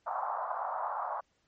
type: band-pass noise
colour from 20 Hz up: white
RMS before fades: -35 dBFS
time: 0.06-1.21 s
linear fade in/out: 10 ms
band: 640 to 1200 Hz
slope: 48 dB/octave
effects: pink hiss -74 dBFS RMS until 1.47 s + MP3 32 kbps